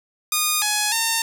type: tone with pitch steps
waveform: 5% pulse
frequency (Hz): 1228 / 840 / 909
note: D#6 / G#5 / A#5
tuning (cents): -23 / +19 / -44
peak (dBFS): -7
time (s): 0.32-1.22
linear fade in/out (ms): 2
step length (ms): 300
effects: none